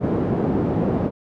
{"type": "band-pass noise", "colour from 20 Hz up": "pink", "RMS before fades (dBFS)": -21, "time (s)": [0, 1.11], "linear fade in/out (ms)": 50, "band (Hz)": [150, 450], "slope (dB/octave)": 12, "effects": []}